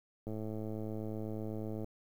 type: click train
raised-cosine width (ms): 2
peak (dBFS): -28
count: 171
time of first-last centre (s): 0.27-1.844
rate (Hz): 108
effects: 10-bit